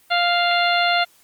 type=harmonic tone; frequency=698.5 Hz; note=F5; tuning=in tune; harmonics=1 / 2 / 3 / 4 / 5 / 6; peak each=-19 / -22 / -24 / -25 / -26 / -27 dBFS; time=0.1-1.05 s; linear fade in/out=20 ms; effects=white hiss -55 dBFS RMS until 1.23 s + Opus 32 kbps

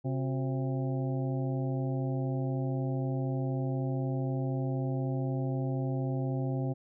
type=harmonic tone with a mistuned harmonic; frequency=132.8 Hz; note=C3; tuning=26 cents sharp; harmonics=1 / 2 / 3 / 4 / 5 / 6; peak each=-30 / -36 / -40 / -42 / -44 / -46 dBFS; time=0.04-6.74 s; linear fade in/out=20 ms; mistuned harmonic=3; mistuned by=-130 cents; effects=none

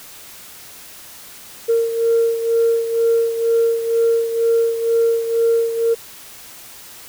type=beating tone pair; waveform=sine; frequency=460 / 462.1 Hz; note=A#4 / A#4; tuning=-23 / -15 cents; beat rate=2.1 Hz; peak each=-14 / -20 dBFS; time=1.68-5.95 s; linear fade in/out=20 ms; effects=tanh soft clip ceiling -8 dBFS + white hiss -39 dBFS RMS until 7.08 s

